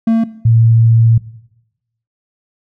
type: tone pair in turn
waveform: triangle / sine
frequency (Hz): 226.3 / 114.3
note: A3 / A#2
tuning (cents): +49 / -34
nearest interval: octave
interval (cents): 1183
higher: first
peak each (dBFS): -6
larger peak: neither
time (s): 0.07-0.24 / 0.45-1.18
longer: second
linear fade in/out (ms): 5
effects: noise-tail reverb RT60 0.9 s tail -18 dB re dry